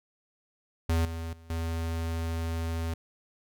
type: tone with level steps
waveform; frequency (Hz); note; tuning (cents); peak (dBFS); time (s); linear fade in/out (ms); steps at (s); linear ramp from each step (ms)
square; 82.41; E2; 0; -24 / -34 / -50 / -30; 0.89-2.94; 5; 1.05 / 1.33 / 1.5; 2
effects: none